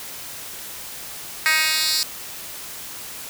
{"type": "tone with high-pass filter sweep", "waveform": "10% pulse", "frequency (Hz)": 314.1, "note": "D#4", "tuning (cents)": 16, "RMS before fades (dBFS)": -20, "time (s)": [1.46, 2.03], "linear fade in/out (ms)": 0, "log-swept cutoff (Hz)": [2000, 4800], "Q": 2.1, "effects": ["white hiss -35 dBFS RMS until 3.29 s"]}